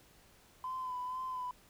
triangle tone with vibrato, 1014 Hz, B5, 45 cents sharp, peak -33 dBFS, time 0.64-1.51 s, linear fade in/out 2 ms, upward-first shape sine, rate 2.1 Hz, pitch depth 35 cents each way, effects tanh soft clip ceiling -34 dBFS + pink hiss -63 dBFS RMS until 1.69 s

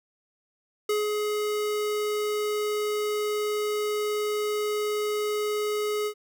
square tone with ADSR envelope, 420.7 Hz, G#4, 22 cents sharp, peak -23 dBFS, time 0.89-6.14 s, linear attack 5 ms, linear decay 170 ms, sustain -3 dB, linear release 75 ms, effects none

